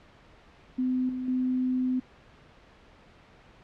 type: tone with level steps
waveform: sine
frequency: 255 Hz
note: C4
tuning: 44 cents flat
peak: -24 / -30 / -24 dBFS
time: 0.78-2 s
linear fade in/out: 10 ms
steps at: 1.09 / 1.28 s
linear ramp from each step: 2 ms
effects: pink hiss -55 dBFS RMS until 3.63 s + low-pass 3000 Hz 12 dB/octave